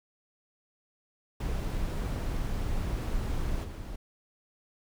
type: noise with level steps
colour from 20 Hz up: brown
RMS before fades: -31 / -38 dBFS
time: 1.4-3.96 s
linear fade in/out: 5 ms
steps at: 3.63 s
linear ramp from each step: 20 ms
effects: none